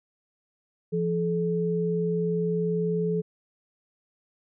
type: tone pair together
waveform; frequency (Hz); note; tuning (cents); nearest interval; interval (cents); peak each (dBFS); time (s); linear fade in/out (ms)
sine; 171 / 430.1; F3 / A4; -36 / -39; octave + major third; 1597; -26; 0.92-3.22; 20
effects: none